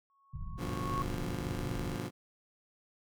sine tone with exponential growth, 1103 Hz, C#6, 9 cents flat, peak -31 dBFS, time 0.1-1.02 s, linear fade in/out 0 ms, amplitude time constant 200 ms
pink low-pass noise, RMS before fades -41 dBFS, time 0.33-1.99 s, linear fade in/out 10 ms, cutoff 180 Hz, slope 48 dB/octave
20% pulse chord, G dominant seventh, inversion none, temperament just, 98 / 122.5 / 147 / 176.4 Hz, G2 / B2 / D3 / F3, 0 / -14 / +2 / +18 cents, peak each -38 / -35 / -39 / -37 dBFS, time 0.57-2.11 s, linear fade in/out 50 ms
effects none

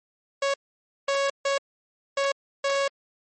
sawtooth tone bursts at uneven times, 554.4 Hz, C#5, in tune, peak -18 dBFS, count 5, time 0.42-0.54 / 1.08-1.3 / 1.45-1.58 / 2.17-2.32 / 2.64-2.88 s, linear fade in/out 5 ms, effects low-pass 11000 Hz 12 dB/octave + MP3 32 kbps

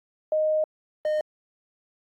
sine / triangle tone pair in turn, 620 / 612.5 Hz, D#5 / D#5, -6 / -27 cents, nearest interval unison, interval 21 cents, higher first, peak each -20 dBFS, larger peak neither, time 0.32-0.64 / 1.05-1.21 s, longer first, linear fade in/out 2 ms, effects AAC 48 kbps

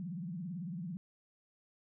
sine tone with vibrato, 174.8 Hz, F3, 2 cents sharp, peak -38 dBFS, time 0-0.97 s, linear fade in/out 0 ms, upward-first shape triangle, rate 18 Hz, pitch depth 250 cents each way, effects none

